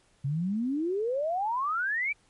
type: exponential sweep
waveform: sine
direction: up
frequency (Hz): 132.1 to 2368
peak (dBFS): -26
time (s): 0.24-2.13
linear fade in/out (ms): 10
effects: pink hiss -65 dBFS RMS until 2.29 s + MP3 48 kbps